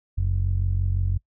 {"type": "tone with low-pass filter", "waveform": "sawtooth", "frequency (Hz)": 45.85, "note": "F#1", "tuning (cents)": -15, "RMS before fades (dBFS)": -23, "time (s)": [0.17, 1.18], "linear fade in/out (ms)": 10, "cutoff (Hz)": 93, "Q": 3.1, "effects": ["noise-tail reverb RT60 0.1 s tail -23 dB re dry"]}